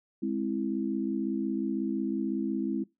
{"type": "chord", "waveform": "sine", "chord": "Ab augmented", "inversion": "none", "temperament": "equal with one note detuned", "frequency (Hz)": [207.7, 263.9, 329.6], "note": ["Ab3", "C4", "E4"], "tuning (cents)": [0, 15, 0], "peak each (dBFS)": -32, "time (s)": [0.22, 2.84], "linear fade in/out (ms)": 10, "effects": ["noise-tail reverb RT60 0.2 s tail -21 dB re dry"]}